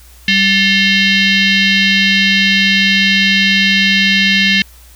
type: tone with frequency modulation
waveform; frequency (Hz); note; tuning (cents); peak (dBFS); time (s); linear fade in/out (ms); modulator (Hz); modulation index
sine; 194.7; G3; -12; -8; 0.28-4.62; 2; 975; 3.8
effects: added 60 Hz sine -39 dBFS peak until 4.95 s + white hiss -44 dBFS RMS until 4.95 s